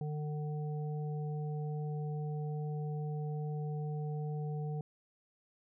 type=harmonic tone; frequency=150.2 Hz; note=D3; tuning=39 cents sharp; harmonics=1 / 3 / 5; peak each=-35 / -45 / -49 dBFS; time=0.01-4.81 s; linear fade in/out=2 ms; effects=none